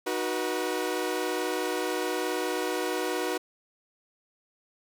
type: chord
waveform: sawtooth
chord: B major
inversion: first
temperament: equal with one note detuned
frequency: 311.1 / 370 / 485.1 Hz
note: D#4 / F#4 / B4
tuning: 0 / 0 / -31 cents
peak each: -30 / -27 / -28 dBFS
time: 0.06-3.38 s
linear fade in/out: 10 ms
effects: none

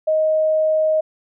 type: tone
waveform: sine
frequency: 626 Hz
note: D#5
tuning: 10 cents sharp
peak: -14 dBFS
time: 0.07-1.01 s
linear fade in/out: 10 ms
effects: none

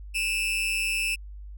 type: tone with amplitude modulation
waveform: 40% pulse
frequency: 2637 Hz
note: E7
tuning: in tune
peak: -20 dBFS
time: 0.14-1.16 s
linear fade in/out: 20 ms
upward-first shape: sine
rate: 199 Hz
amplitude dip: 80%
effects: added 50 Hz sine -38 dBFS peak until 1.57 s

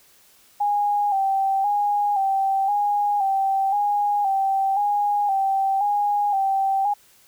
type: tone with vibrato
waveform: sine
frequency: 800 Hz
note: G5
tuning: 35 cents sharp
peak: -18 dBFS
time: 0.6-6.94 s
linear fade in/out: 10 ms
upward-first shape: square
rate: 0.96 Hz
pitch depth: 47 cents each way
effects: white hiss -55 dBFS RMS until 7.27 s

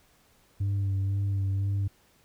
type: tone with vibrato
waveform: sine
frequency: 98.3 Hz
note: G2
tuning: 5 cents sharp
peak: -22 dBFS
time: 0.6-1.88 s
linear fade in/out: 10 ms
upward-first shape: sine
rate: 2 Hz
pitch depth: 24 cents each way
effects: tanh soft clip ceiling -24 dBFS + pink hiss -63 dBFS RMS until 2.24 s

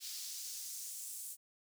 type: noise with high-pass filter sweep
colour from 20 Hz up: pink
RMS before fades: -45 dBFS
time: 0-1.37 s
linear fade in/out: 50 ms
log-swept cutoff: 4500 to 8800 Hz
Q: 1.6
effects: none

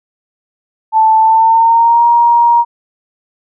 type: tone with pitch glide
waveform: sine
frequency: 880 to 943.2 Hz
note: A5 to A#5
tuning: 0 to +20 cents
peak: -5 dBFS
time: 0.92-2.65 s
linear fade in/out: 50 ms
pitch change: +120 cents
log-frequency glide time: 1.18-2.05 s
effects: none

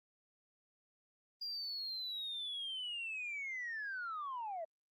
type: linear sweep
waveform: sine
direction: down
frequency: 4829 to 622.3 Hz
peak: -38 dBFS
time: 1.41-4.65 s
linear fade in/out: 10 ms
effects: tanh soft clip ceiling -36 dBFS + Opus 32 kbps

